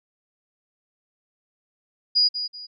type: tone with echo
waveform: sine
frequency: 4895 Hz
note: D#8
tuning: 29 cents flat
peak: -15 dBFS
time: 2.15-2.29 s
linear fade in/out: 20 ms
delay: 190 ms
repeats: 2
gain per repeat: -10 dB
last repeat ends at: 2.67 s
effects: none